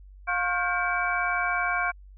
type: tone cluster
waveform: sine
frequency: 710 / 1085 / 1417 / 1574 / 2297 Hz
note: F5 / C#6 / F6 / G6 / D7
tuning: +28 / -37 / +25 / +7 / -39 cents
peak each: -30 dBFS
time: 0.27-1.92 s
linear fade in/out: 20 ms
effects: added 48 Hz sine -45 dBFS peak until 2.17 s